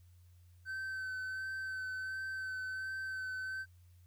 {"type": "tone with vibrato", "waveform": "triangle", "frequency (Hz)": 1534, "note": "G6", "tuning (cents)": -38, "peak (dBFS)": -36, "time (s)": [0.65, 3.66], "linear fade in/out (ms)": 50, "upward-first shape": "sine", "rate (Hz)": 1.4, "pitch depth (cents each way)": 17, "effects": ["added 88 Hz sine -58 dBFS peak until 4.06 s", "white hiss -75 dBFS RMS until 4.06 s"]}